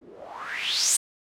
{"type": "noise with low-pass filter sweep", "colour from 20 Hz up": "blue", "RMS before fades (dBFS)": -28, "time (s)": [0.01, 0.97], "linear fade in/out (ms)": 10, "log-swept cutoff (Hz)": [270, 9000], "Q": 5, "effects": []}